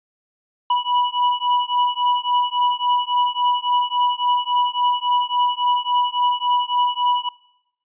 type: beating tone pair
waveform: square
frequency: 979 / 982.6 Hz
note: B5 / B5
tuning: -15 / -9 cents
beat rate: 3.6 Hz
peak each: -21 dBFS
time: 0.7-7.29 s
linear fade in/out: 5 ms
effects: noise-tail reverb RT60 0.9 s tail -23 dB re dry + resampled to 8000 Hz